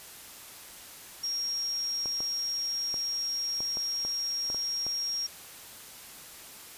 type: tone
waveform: sine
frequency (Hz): 5588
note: F8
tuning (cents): 0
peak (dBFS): -29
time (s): 1.23-5.27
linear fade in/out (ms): 10
type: clicks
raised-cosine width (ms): 1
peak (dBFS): -27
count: 9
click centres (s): 2.058 / 2.205 / 2.942 / 3.605 / 3.771 / 4.05 / 4.501 / 4.546 / 4.866
effects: white hiss -47 dBFS RMS until 6.77 s + resampled to 32000 Hz